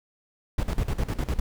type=noise with tremolo; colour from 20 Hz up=brown; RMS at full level=-24 dBFS; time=0.58-1.4 s; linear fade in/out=5 ms; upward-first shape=square; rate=9.9 Hz; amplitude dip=80%; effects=none